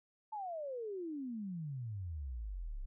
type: exponential sweep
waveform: sine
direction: down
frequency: 888 to 30.87 Hz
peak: -39 dBFS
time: 0.32-2.86 s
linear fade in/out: 10 ms
effects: none